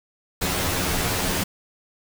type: noise with comb filter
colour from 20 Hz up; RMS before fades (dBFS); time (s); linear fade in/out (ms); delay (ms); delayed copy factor
pink; -24; 0.41-1.44; 10; 11; +0.95
effects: none